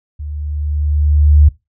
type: tone with level ramp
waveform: sine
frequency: 74.2 Hz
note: D2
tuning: 18 cents sharp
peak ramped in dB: -23 to -3 dBFS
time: 0.19-1.49 s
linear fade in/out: 10 ms
effects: noise-tail reverb RT60 0.2 s tail -19 dB re dry